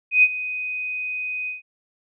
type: tone with ADSR envelope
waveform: sine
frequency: 2500 Hz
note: D#7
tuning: 8 cents sharp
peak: -9 dBFS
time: 0.11-1.62 s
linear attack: 120 ms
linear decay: 46 ms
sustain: -16 dB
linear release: 140 ms
effects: none